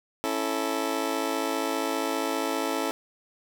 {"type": "chord", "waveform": "20% pulse", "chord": "A major", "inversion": "first", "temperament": "just", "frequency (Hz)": [275, 330, 440], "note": ["C#4", "E4", "A4"], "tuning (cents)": [-14, 2, 0], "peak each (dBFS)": -26, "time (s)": [0.24, 2.91], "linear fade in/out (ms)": 0, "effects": []}